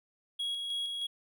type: tone with tremolo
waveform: triangle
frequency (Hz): 3316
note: G#7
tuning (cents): -3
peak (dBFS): -30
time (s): 0.39-1.07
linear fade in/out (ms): 10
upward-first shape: square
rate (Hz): 3.2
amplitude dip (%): 30
effects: none